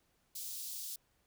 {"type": "high-pass noise", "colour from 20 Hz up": "white", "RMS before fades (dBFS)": -43, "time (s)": [0.35, 0.96], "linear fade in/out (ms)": 5, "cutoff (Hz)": 3800, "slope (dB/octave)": 24, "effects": ["pink hiss -75 dBFS RMS until 1.26 s"]}